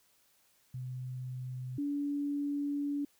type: tone pair in turn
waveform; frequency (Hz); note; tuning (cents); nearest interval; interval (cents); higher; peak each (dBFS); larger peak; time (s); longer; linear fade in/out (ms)
sine; 127.4 / 286.8; C3 / D4; -46 / -41; octave + major second; 1405; second; -37 / -31; second; 0.74-1.78 / 1.78-3.05; second; 5
effects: white hiss -69 dBFS RMS until 3.19 s